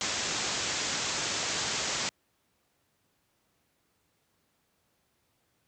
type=low-pass noise; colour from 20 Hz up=white; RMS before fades=-32 dBFS; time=0.01-2.09 s; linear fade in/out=0 ms; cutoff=7600 Hz; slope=96 dB/octave; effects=pink hiss -73 dBFS RMS until 5.67 s + high-pass 80 Hz 12 dB/octave